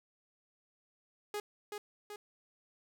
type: tone with echo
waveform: sawtooth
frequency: 415.3 Hz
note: G#4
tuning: in tune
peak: -32 dBFS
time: 1.34-1.4 s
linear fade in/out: 2 ms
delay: 380 ms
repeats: 2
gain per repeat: -4 dB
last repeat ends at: 2.16 s
effects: none